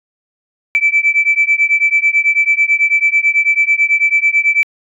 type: beating tone pair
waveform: sine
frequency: 2315 / 2324.1 Hz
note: D7 / D7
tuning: -25 / -19 cents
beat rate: 9.1 Hz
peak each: -12 / -12 dBFS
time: 0.75-4.63 s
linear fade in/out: 0 ms
effects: tanh soft clip ceiling -2 dBFS